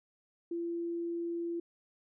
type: tone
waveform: sine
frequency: 340.1 Hz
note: F4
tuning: 46 cents flat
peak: -33 dBFS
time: 0.51-1.6 s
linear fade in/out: 5 ms
effects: none